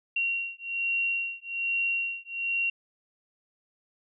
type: beating tone pair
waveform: sine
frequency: 2748 / 2749.2 Hz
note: F7 / F7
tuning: -29 / -28 cents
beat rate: 1.2 Hz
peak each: -30 dBFS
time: 0.16-2.7 s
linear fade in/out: 5 ms
effects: none